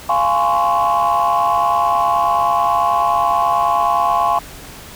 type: chord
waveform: sine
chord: Db major seventh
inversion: first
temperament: just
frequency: 693 / 831.5 / 1039.4 / 1108.7 Hz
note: F5 / Ab5 / C6 / Db6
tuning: -14 / +2 / -12 / 0 cents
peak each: -17 dBFS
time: 0.09-4.39 s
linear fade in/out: 5 ms
effects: tanh soft clip ceiling -7 dBFS + pink hiss -36 dBFS RMS until 4.95 s